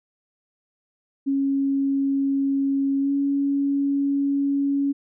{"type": "tone with pitch glide", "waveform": "sine", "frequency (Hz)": [274.9, 279.7], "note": ["C#4", "C#4"], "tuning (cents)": [-14, 16], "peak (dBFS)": -19, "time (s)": [1.26, 4.93], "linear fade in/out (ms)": 20, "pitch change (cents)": 30, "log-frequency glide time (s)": [3, 3.11], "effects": []}